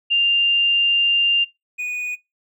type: tone pair in turn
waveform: sine / triangle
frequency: 2794 / 2471 Hz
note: F7 / D#7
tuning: 0 / -13 cents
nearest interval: major second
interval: 213 cents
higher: first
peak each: -14 / -21 dBFS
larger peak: first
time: 0.1-1.45 / 1.78-2.16 s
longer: first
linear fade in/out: 20 ms
effects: noise-tail reverb RT60 0.2 s tail -22 dB re dry